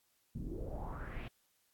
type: noise with low-pass filter sweep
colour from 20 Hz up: brown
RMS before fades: -42 dBFS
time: 0.35-1.28 s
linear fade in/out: 5 ms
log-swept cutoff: 220 to 3000 Hz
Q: 4.1
effects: white hiss -75 dBFS RMS until 1.73 s + AAC 64 kbps